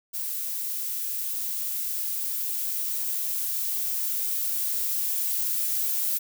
violet noise with level ramp, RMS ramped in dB -31 to -26 dBFS, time 0.13-6.19 s, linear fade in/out 20 ms, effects none

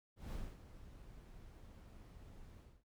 brown noise with ADSR envelope, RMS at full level -43 dBFS, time 0.16-2.84 s, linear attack 160 ms, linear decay 240 ms, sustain -13 dB, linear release 260 ms, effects none

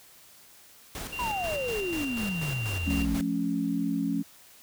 pink noise with tremolo, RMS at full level -37 dBFS, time 0.95-3.21 s, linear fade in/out 0 ms, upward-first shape square, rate 4.1 Hz, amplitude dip 50%
sine tone, 2770 Hz, F7, 15 cents flat, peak -34 dBFS, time 1.12-3.05 s, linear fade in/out 10 ms
sine exponential sweep, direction down, 1014 to 51.91 Hz, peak -29 dBFS, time 1.19-3.16 s, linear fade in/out 0 ms
sine chord, F augmented, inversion none, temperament equal with one note detuned, 174.61 / 217.3 / 277.2 Hz, F3 / A3 / C#4, 0 / -21 / 0 cents, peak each -32 / -31 / -28 dBFS, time 2.86-4.23 s, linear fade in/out 20 ms
effects white hiss -54 dBFS RMS until 4.62 s

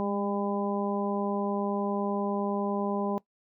harmonic tone with a mistuned harmonic, 201.1 Hz, G3, 44 cents sharp, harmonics 1 / 2 / 3 / 4 / 5, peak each -30 / -33 / -35 / -36 / -37 dBFS, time 0-3.18 s, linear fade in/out 0 ms, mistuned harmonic 1, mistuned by +21 cents, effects noise-tail reverb RT60 0.1 s tail -20 dB re dry

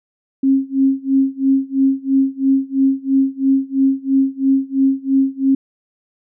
sine tone with tremolo, 269.5 Hz, C#4, 49 cents flat, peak -9 dBFS, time 0.43-5.55 s, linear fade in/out 5 ms, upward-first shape sine, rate 3 Hz, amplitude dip 95%, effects none

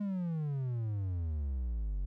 triangle exponential sweep, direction down, 208.7 to 45 Hz, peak -30 dBFS, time 0-2.06 s, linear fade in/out 10 ms, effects none

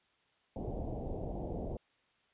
pink low-pass noise, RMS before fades -39 dBFS, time 0.56-1.77 s, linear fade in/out 2 ms, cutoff 760 Hz, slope 48 dB/octave, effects white hiss -72 dBFS RMS until 2.33 s + resampled to 8000 Hz

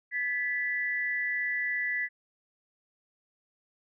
sine tone pair together, 1718.8 / 1975.5 Hz, A6 / B6, -41 / 0 cents, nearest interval major second, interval 241 cents, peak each -33 / -29 dBFS, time 0.11-2.09 s, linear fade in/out 50 ms, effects none

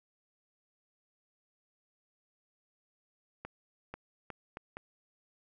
accelerating click train, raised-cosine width 0.5 ms, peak -26 dBFS, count 5, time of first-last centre 3.45-4.769 s, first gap 490 ms, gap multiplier 0.74, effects none

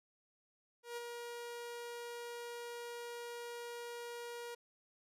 sawtooth tone with ADSR envelope, 475.6 Hz, A#4, 35 cents sharp, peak -36 dBFS, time 0.83-4.55 s, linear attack 140 ms, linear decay 22 ms, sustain -4 dB, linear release 8 ms, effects resampled to 32000 Hz

